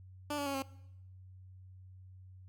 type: tone with pitch steps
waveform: 15% pulse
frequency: 293.7 / 285.5 / 277.5 / 269.8 Hz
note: D4 / D4 / C#4 / C#4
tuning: 0 / -49 / +2 / -47 cents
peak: -28 dBFS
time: 0.3-0.624 s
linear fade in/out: 5 ms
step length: 81 ms
effects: noise-tail reverb RT60 0.8 s tail -21 dB re dry + added 93 Hz sine -51 dBFS peak until 2.48 s